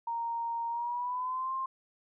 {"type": "tone with pitch glide", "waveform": "sine", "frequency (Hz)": [930, 1056], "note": ["A#5", "C6"], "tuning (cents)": [-4, 16], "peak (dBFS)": -31, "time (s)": [0.07, 1.66], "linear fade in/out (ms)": 5, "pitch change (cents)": 220, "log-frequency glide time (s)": [0.69, 1.53], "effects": []}